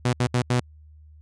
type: tone bursts at uneven times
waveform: sawtooth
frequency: 123.47 Hz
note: B2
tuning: in tune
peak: -15 dBFS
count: 4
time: 0.05-0.13 / 0.2-0.27 / 0.34-0.42 / 0.5-0.6 s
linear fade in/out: 5 ms
effects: added 76 Hz sine -46 dBFS peak until 1.21 s + resampled to 22050 Hz